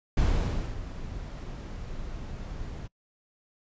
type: noise with ADSR envelope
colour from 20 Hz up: brown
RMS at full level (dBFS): -23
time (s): 0.17-2.88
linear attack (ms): 5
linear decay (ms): 580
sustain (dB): -14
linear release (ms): 22
effects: noise-tail reverb RT60 0.1 s tail -24 dB re dry + resampled to 16000 Hz